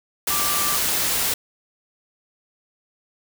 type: tone in noise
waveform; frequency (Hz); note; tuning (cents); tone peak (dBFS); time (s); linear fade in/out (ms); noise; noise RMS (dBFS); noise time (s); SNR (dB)
sine; 1174.7; D6; 0; -27; 0.3-0.77; 5; white; -22; 0.27-1.34; -8
effects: none